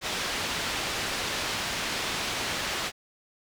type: low-pass noise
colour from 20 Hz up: white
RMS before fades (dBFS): -31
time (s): 0.01-2.92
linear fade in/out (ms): 50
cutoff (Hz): 4200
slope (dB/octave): 12
effects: none